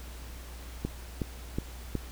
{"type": "click train", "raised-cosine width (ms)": 3, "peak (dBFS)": -17, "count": 4, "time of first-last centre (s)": [0.85, 1.953], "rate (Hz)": 2.72, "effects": ["added 60 Hz sine -42 dBFS peak until 2.11 s", "pink hiss -49 dBFS RMS until 2.11 s"]}